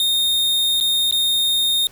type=tone with dropouts; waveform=45% pulse; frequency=3684 Hz; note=A#7; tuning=21 cents flat; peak=-16 dBFS; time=0-1.87 s; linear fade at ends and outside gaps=1 ms; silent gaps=0.802-0.809 / 1.111-1.124 s; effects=pink hiss -47 dBFS RMS until 1.91 s